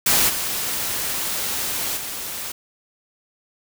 white noise with level steps, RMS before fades -17 / -25 / -30 dBFS, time 0.06-2.52 s, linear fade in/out 5 ms, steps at 0.28 / 1.96 s, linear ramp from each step 20 ms, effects none

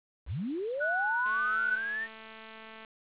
sine linear sweep, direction up, 41.52 to 1846 Hz, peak -31 dBFS, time 0.26-2.08 s, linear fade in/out 50 ms
sine tone with pitch glide, 1477 to 1500.2 Hz, F#6 to F#6, -3 to +23 cents, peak -28 dBFS, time 0.8-1.78 s, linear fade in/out 20 ms, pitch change +26 cents, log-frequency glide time 1.32-1.4 s
click train, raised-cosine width 0.3 ms, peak -32 dBFS, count 352, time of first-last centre 1.26-2.848 s, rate 221 Hz
effects resampled to 8000 Hz + 9-bit

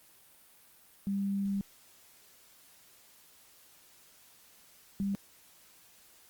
sine tone bursts at uneven times, 198.2 Hz, G3, 19 cents sharp, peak -29 dBFS, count 2, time 1.07-1.61 / 5-5.15 s, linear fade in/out 0 ms, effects white hiss -60 dBFS RMS until 6.29 s + Opus 32 kbps

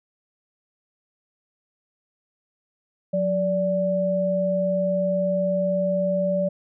sine tone pair together, 181.63 / 582 Hz, F#3 / D5, -32 / -16 cents, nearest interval octave + minor sixth, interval 2016 cents, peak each -25 / -21 dBFS, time 3.13-6.49 s, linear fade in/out 10 ms, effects none

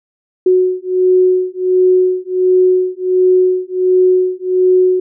sine beating tone pair, 367.5 / 368.9 Hz, F#4 / F#4, -12 / -5 cents, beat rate 1.4 Hz, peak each -12 dBFS, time 0.46-5 s, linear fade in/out 5 ms, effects none

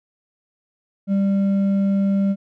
sine tone with hard clipping, 197 Hz, G3, 9 cents sharp, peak -17 dBFS, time 1.07-2.36 s, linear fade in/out 50 ms, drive 4 dB, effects none

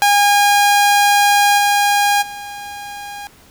sawtooth tone with level steps, 815 Hz, G#5, 33 cents flat, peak -6 / -8 / -24 dBFS, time 0.02-3.27 s, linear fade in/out 0 ms, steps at 1.57 / 2.21 s, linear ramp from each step 20 ms, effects pink hiss -47 dBFS RMS until 3.5 s

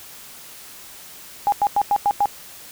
sine tone bursts, 816 Hz, G#5, 31 cents flat, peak -14 dBFS, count 6, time 1.47-2.257 s, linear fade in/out 0 ms, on 52 ms, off 95 ms, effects white hiss -41 dBFS RMS until 2.71 s

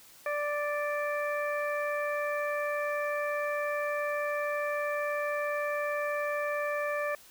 harmonic tone, 587.3 Hz, D5, in tune, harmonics 1 / 2 / 3 / 4, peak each -31 / -36 / -36 / -40 dBFS, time 0.26-7.15 s, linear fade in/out 2 ms, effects white hiss -55 dBFS RMS until 7.3 s

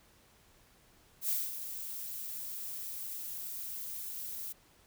violet noise with ADSR envelope, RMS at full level -31 dBFS, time 1.21-4.53 s, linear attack 85 ms, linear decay 210 ms, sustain -10 dB, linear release 14 ms, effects pink hiss -64 dBFS RMS until 4.86 s

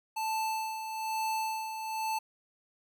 square tone with tremolo, 880 Hz, A5, in tune, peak -30 dBFS, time 0.16-2.19 s, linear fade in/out 10 ms, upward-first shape sine, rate 1.1 Hz, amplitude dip 55%, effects none

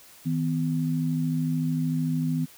sine tone pair together, 159 / 252.4 Hz, D#3 / B3, +38 / +38 cents, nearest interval minor sixth, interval 800 cents, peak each -25 / -27 dBFS, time 0.25-2.46 s, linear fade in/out 20 ms, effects white hiss -51 dBFS RMS until 2.57 s

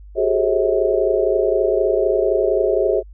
sine tone cluster, 373.6 / 404.9 / 428.9 / 539 / 643 Hz, F#4 / G#4 / A4 / C#5 / E5, +17 / -44 / -44 / -49 / -43 cents, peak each -21 dBFS, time 0.15-3.03 s, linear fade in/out 50 ms, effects added 50 Hz sine -37 dBFS peak until 3.13 s

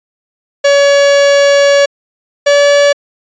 45% pulse tone pair in turn, 565 / 572.6 Hz, C#5 / D5, +33 / -44 cents, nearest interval unison, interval 23 cents, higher second, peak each -5 dBFS, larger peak neither, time 0.64-1.86 / 2.46-2.93 s, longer first, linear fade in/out 10 ms, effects resampled to 16000 Hz

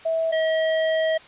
sine / square tone pair in turn, 651 / 639.1 Hz, E5 / D#5, -22 / +46 cents, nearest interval unison, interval 32 cents, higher first, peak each -20 / -20 dBFS, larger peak neither, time 0.05-0.32 / 0.32-1.18 s, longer second, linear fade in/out 10 ms, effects white hiss -46 dBFS RMS until 1.27 s + resampled to 8000 Hz

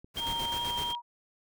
click, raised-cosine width 3 ms, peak -36 dBFS, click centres 0.045 s
pink noise with tremolo, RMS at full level -38 dBFS, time 0.14-0.94 s, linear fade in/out 50 ms, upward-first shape square, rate 7.9 Hz, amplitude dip 50%
sine tone with vibrato, 3191 Hz, G7, 30 cents sharp, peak -32 dBFS, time 0.17-0.95 s, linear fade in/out 0 ms, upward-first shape triangle, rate 2.8 Hz, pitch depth 12 cents each way
sine tone with pitch glide, 932.3 to 954.6 Hz, A#5 to A#5, 0 to +41 cents, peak -34 dBFS, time 0.19-1.02 s, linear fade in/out 50 ms, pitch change +41 cents, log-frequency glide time 0.43-0.67 s
effects none

